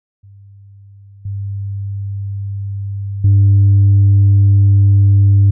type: tone with level steps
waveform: sine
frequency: 99.5 Hz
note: G2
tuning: 26 cents sharp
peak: -37 / -19 / -4 dBFS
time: 0.23-5.51 s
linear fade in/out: 10 ms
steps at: 1.25 / 3.24 s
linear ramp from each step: 5 ms
effects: tanh soft clip ceiling -4 dBFS